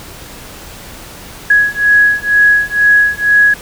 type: beating tone pair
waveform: sine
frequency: 1669 / 1671.1 Hz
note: G#6 / G#6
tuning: +8 / +10 cents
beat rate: 2.1 Hz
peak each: -10 dBFS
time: 1.5-3.54 s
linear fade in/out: 5 ms
effects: pink hiss -32 dBFS RMS until 3.61 s